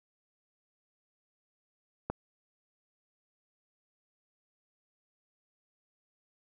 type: click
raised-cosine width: 1 ms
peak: -18 dBFS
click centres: 2.1 s
effects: none